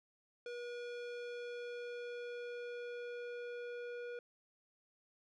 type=tone with low-pass filter sweep; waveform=square; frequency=482.2 Hz; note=B4; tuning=41 cents flat; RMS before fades=-45 dBFS; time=0.46-4.19 s; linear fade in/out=2 ms; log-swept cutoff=4200 to 2200 Hz; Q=0.9; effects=none